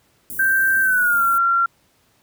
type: band-stop noise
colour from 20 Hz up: white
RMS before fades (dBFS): -31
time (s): 0.3-1.38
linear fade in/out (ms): 0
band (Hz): 380 to 9900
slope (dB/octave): 24
type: tone with pitch glide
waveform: sine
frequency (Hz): 1568 to 1372.9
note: G6 to F6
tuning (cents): 0 to -30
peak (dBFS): -14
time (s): 0.39-1.66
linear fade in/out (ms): 5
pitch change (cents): -230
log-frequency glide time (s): 0.81-1.23
effects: pink hiss -60 dBFS RMS until 2.22 s + high-pass 60 Hz 12 dB/octave